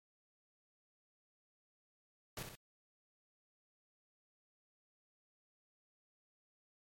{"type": "noise with echo", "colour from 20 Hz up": "pink", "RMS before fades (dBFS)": -44, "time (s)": [2.37, 2.43], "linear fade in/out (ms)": 2, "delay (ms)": 62, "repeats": 2, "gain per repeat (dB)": -5, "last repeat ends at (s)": 2.554, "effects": ["MP3 64 kbps"]}